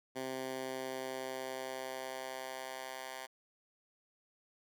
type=tone with high-pass filter sweep; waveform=10% pulse; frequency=130.9 Hz; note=C3; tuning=1 cent sharp; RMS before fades=-42 dBFS; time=0.15-3.27 s; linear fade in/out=20 ms; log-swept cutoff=260 to 930 Hz; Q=0.98; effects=none